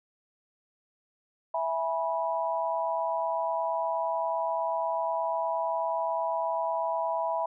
sine chord, E major, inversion none, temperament equal with one note detuned, 659.3 / 830.6 / 978.7 Hz, E5 / G#5 / B5, 0 / 0 / -16 cents, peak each -30 / -34 / -30 dBFS, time 1.54-7.46 s, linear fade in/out 5 ms, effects none

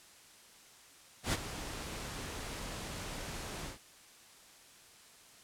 pink noise with ADSR envelope, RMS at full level -30 dBFS, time 1.23-3.79 s, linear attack 100 ms, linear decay 31 ms, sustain -12 dB, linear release 130 ms, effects white hiss -58 dBFS RMS until 5.43 s + low-pass 10000 Hz 12 dB/octave

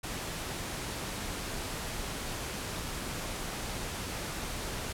pink noise, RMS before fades -37 dBFS, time 0.03-4.93 s, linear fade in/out 10 ms, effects low-pass 12000 Hz 12 dB/octave

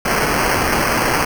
white noise with sample-and-hold, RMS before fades -17 dBFS, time 0.05-1.25 s, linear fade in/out 5 ms, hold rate 3675 Hz, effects none

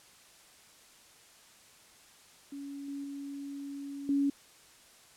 sine tone with level steps, 280.5 Hz, C#4, 21 cents sharp, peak -39 / -36 / -38 / -25 dBFS, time 2.52-4.3 s, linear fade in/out 5 ms, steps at 2.88 / 3.04 / 4.09 s, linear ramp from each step 2 ms, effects white hiss -58 dBFS RMS until 5.16 s + low-pass 10000 Hz 12 dB/octave

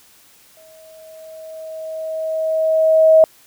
sine tone with exponential growth, 637 Hz, D#5, 41 cents sharp, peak -5 dBFS, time 0.57-3.24 s, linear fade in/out 1 ms, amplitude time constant 580 ms, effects white hiss -50 dBFS RMS until 3.46 s

